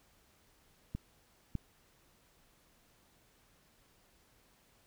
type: clicks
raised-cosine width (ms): 5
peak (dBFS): -25 / -23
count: 2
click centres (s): 0.95 / 1.553
effects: pink hiss -68 dBFS RMS until 4.86 s